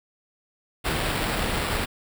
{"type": "noise with sample-and-hold", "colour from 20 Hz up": "pink", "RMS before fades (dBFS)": -26, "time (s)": [0.84, 1.86], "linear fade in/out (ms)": 20, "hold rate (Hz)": 6300, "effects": []}